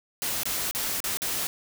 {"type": "noise with dropouts", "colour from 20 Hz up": "white", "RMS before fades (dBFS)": -29, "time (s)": [0.22, 1.47], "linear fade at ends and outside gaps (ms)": 0, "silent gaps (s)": [[0.433, 0.455], [0.711, 0.749], [1.003, 1.041], [1.171, 1.219]], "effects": []}